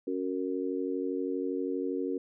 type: harmonic tone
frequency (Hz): 92.5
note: F#2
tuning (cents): 0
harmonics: 3 / 4 / 5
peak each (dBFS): -33 / -34 / -35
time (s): 0.07-2.18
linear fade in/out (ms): 5
effects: none